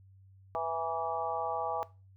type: harmonic tone with a mistuned harmonic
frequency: 164.81 Hz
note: E3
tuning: in tune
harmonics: 3 / 4 / 5 / 6 / 7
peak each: -39 / -35 / -35 / -40 / -38 dBFS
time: 0.55-1.83 s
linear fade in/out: 0 ms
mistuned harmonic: 6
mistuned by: -45 cents
effects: noise-tail reverb RT60 0.3 s tail -19 dB re dry + added 96 Hz sine -55 dBFS peak until 2.16 s